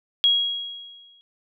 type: tone with exponential decay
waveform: sine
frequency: 3300 Hz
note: G#7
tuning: 12 cents flat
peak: -13 dBFS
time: 0.24-1.21 s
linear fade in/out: 0 ms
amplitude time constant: 210 ms
effects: none